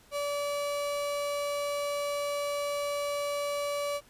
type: tone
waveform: 35% pulse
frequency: 576 Hz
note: D5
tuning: 34 cents flat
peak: -28 dBFS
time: 0.11-4.01 s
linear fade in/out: 50 ms
effects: pink hiss -59 dBFS RMS until 4.09 s + resampled to 32000 Hz